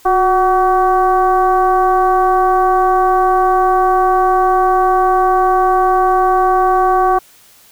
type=tone with frequency modulation; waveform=sine; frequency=750 Hz; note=F#5; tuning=23 cents sharp; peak=-9 dBFS; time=0.05-7.19 s; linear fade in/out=10 ms; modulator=385 Hz; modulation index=1.1; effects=white hiss -46 dBFS RMS until 7.71 s